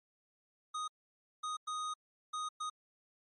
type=tone bursts at uneven times; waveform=square; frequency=1244.5 Hz; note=D#6; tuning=in tune; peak=-37 dBFS; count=5; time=0.74-0.88 / 1.43-1.57 / 1.67-1.94 / 2.33-2.49 / 2.6-2.7 s; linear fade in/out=10 ms; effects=MP3 48 kbps